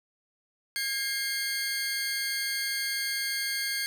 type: tone cluster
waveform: sawtooth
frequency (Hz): 1627 / 2120 / 4488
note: G#6 / C7 / C#8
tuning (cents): -36 / +22 / +21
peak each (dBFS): -30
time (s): 0.76-3.86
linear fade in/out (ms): 0
effects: none